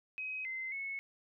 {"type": "tone with pitch steps", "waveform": "sine", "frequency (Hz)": [2531, 2067, 2197], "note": ["D#7", "C7", "C#7"], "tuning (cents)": [29, -22, -16], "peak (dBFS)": -37, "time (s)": [0.18, 0.99], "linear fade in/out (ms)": 0, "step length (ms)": 270, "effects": []}